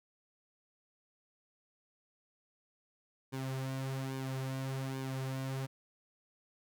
sawtooth tone with flanger, 133 Hz, C3, 29 cents sharp, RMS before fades -38 dBFS, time 3.32-5.67 s, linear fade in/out 20 ms, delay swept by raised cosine 1.5 to 5.2 ms, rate 1.2 Hz, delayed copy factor -0.65, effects none

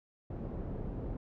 pink low-pass noise, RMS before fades -39 dBFS, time 0.3-1.17 s, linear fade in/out 5 ms, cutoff 450 Hz, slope 12 dB/octave, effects none

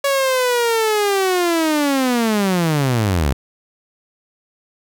sawtooth linear sweep, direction down, 562 to 62.3 Hz, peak -11 dBFS, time 0.04-3.33 s, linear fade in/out 5 ms, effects none

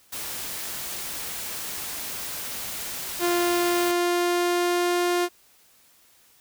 white noise, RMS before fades -33 dBFS, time 0.12-3.92 s, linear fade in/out 10 ms
sawtooth tone with pitch glide, 349.2 to 352.4 Hz, F4 to F4, 0 to +16 cents, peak -17 dBFS, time 3.19-5.29 s, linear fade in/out 50 ms, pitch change +16 cents, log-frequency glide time 3.48-5.02 s
effects white hiss -58 dBFS RMS until 6.4 s

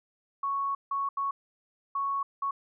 sine tone bursts at uneven times, 1108.7 Hz, C#6, in tune, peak -27 dBFS, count 5, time 0.43-0.75 / 0.91-1.09 / 1.17-1.31 / 1.95-2.23 / 2.42-2.51 s, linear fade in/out 5 ms, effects none

